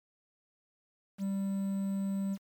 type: tone with quantisation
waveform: triangle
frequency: 196 Hz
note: G3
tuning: in tune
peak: -28 dBFS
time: 1.18-2.38 s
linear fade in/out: 50 ms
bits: 9
effects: MP3 96 kbps